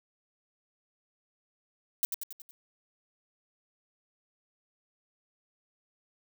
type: noise with echo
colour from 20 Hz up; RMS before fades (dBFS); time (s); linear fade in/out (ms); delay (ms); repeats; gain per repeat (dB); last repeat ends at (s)
violet; -27; 2.03-2.05; 0; 92; 5; -5; 2.51
effects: none